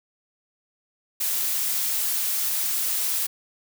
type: noise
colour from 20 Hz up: blue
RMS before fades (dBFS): -25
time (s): 1.2-3.27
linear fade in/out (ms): 10
effects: none